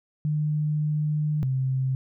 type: tone pair in turn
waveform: sine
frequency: 151.2 / 131.74 Hz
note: D#3 / C3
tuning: -49 / +12 cents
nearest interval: major second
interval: 239 cents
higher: first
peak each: -22 dBFS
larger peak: neither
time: 0.25-1.43 / 1.43-1.95 s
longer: first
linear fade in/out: 0 ms
effects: none